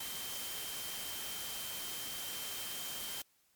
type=tone in noise; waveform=sine; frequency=3135 Hz; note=G7; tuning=1 cent flat; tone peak=-46 dBFS; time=0-3.22 s; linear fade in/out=5 ms; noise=white; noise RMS=-42 dBFS; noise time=0-3.22 s; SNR=-7 dB; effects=white hiss -72 dBFS RMS until 3.55 s + MP3 96 kbps